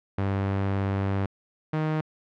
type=tone pair in turn; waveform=sawtooth; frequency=98 / 155.57 Hz; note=G2 / D#3; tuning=0 / 0 cents; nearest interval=minor sixth; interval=800 cents; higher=second; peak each=-20 / -20 dBFS; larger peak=neither; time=0.18-1.26 / 1.73-2.01 s; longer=first; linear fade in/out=5 ms; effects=low-pass 2000 Hz 12 dB/octave